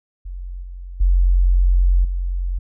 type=tone with level steps; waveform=sine; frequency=44.8 Hz; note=F1; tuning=45 cents sharp; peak=-27 / -30 / -11 / -19 dBFS; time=0.25-2.59 s; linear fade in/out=10 ms; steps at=0.62 / 1 / 2.04 s; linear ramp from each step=10 ms; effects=none